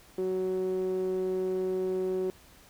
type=tone with band-pass filter; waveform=sawtooth; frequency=186.3 Hz; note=F#3; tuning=12 cents sharp; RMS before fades=-30 dBFS; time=0.18-2.3 s; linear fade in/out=0 ms; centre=380 Hz; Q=4.8; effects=pink hiss -56 dBFS RMS until 2.69 s